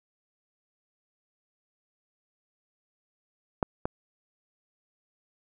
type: clicks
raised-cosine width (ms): 1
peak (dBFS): -10 / -14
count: 2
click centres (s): 3.628 / 3.855
effects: none